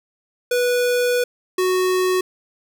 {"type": "tone pair in turn", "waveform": "square", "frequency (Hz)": [490.5, 369.3], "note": ["B4", "F#4"], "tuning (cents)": [-12, -3], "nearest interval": "perfect fourth", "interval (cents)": 491, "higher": "first", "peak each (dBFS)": -17, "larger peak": "neither", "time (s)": [[0.51, 1.24], [1.58, 2.21]], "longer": "first", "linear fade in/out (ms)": 5, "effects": []}